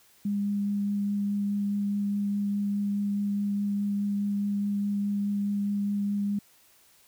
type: tone with vibrato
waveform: sine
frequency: 202.7 Hz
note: G#3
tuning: 42 cents flat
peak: -25 dBFS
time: 0.25-6.39 s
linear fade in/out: 5 ms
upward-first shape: triangle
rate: 4.8 Hz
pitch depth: 10 cents each way
effects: white hiss -60 dBFS RMS until 7.07 s